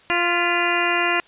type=harmonic tone with a mistuned harmonic; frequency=347.9 Hz; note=F4; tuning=7 cents flat; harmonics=1 / 2 / 3 / 4 / 5 / 6 / 7 / 8; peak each=-26 / -26 / -26 / -26 / -26 / -26 / -26 / -26 dBFS; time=0.1-1.2 s; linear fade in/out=0 ms; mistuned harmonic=6; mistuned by=-60 cents; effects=white hiss -51 dBFS RMS until 1.27 s + resampled to 8000 Hz